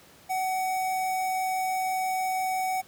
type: tone with notch filter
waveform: square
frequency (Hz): 751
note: F#5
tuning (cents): +26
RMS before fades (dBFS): -28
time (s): 0.29-2.82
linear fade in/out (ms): 20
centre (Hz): 4000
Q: 1.6
effects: pink hiss -54 dBFS RMS until 2.87 s + high-pass 100 Hz 12 dB/octave